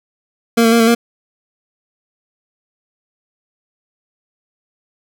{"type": "tone with pitch steps", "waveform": "25% pulse", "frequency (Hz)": [231.5, 226.9, 232.9, 226.2, 234.5], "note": ["A#3", "A#3", "A#3", "A3", "A#3"], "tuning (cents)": [-12, -47, -1, 48, 11], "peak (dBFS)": -5, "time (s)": [0.57, 0.95], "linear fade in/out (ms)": 10, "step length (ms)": 76, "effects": []}